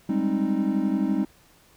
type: chord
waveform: triangle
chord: Ab major seventh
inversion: third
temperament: equal with one note detuned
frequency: 196 / 207.7 / 265.4 / 311.1 Hz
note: G3 / Ab3 / C4 / Eb4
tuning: 0 / 0 / +25 / 0 cents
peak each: -25 dBFS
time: 0.09-1.25 s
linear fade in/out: 5 ms
effects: pink hiss -57 dBFS RMS until 1.76 s